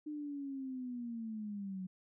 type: linear sweep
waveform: sine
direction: down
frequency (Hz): 303.8 to 183.1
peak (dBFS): -39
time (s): 0.06-1.87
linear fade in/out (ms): 10
effects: none